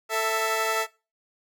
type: tone pair together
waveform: 15% pulse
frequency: 443.4 / 659.3 Hz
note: A4 / E5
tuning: +13 / 0 cents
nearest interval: perfect fifth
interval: 687 cents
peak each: -20 dBFS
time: 0.09-0.87 s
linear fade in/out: 50 ms
effects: noise-tail reverb RT60 0.3 s tail -21 dB re dry